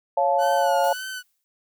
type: chord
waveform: sine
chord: Db augmented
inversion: none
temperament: equal with one note detuned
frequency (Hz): 554.4 / 698.5 / 870.9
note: Db5 / F5 / A5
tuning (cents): 0 / 0 / -18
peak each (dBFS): -22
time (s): 0.17-0.93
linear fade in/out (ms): 5
type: tone with vibrato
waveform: sawtooth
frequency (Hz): 1480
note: F#6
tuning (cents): 0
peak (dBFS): -27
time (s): 0.38-1.23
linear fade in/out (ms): 50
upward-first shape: sine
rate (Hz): 1.8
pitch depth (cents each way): 62
type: noise with exponential decay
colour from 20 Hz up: blue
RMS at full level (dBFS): -38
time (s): 0.84-1.44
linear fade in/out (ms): 0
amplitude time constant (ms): 130
effects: none